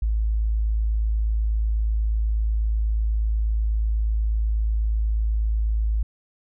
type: tone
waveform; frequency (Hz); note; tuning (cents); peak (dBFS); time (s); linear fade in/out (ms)
sine; 54.1; A1; -29; -19; 0.02-6.03; 5
effects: none